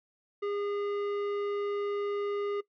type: tone with tanh clipping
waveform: sine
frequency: 407.5 Hz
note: G#4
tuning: 33 cents flat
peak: -32 dBFS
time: 0.42-2.61 s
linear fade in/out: 10 ms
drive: 13 dB
effects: noise-tail reverb RT60 0.1 s tail -18 dB re dry